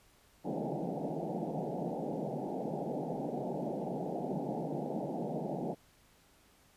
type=band-pass noise; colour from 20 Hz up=pink; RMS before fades=-37 dBFS; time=0.44-5.75 s; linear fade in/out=20 ms; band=140 to 850 Hz; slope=96 dB/octave; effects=pink hiss -65 dBFS RMS until 6.76 s + resampled to 32000 Hz